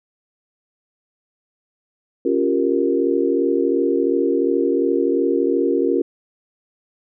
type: chord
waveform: sine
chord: G half-diminished seventh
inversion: second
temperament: equal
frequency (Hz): 277.2 / 349.2 / 392 / 466.2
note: Db4 / F4 / G4 / Bb4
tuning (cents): 0 / 0 / 0 / 0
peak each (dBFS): -21 / -20 / -22 / -21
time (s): 2.25-6.02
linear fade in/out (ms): 5
effects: none